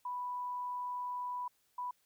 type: tone bursts at uneven times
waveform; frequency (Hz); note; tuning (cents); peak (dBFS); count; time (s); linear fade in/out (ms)
sine; 988; B5; 0; -36; 2; 0.05-1.48 / 1.78-1.91; 5
effects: white hiss -74 dBFS RMS until 2.05 s